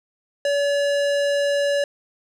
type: tone with hard clipping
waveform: sine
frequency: 570 Hz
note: C#5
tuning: 48 cents sharp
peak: -20 dBFS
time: 0.45-1.84 s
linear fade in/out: 2 ms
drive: 18 dB
effects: none